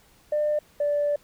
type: tone pair in turn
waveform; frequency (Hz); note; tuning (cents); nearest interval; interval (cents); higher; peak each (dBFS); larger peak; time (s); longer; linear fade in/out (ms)
sine; 599 / 583.6; D5 / D5; +34 / -11; unison; 45; first; -20; neither; 0.32-0.59 / 0.8-1.16; second; 5
effects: tanh soft clip ceiling -17 dBFS + pink hiss -58 dBFS RMS until 1.23 s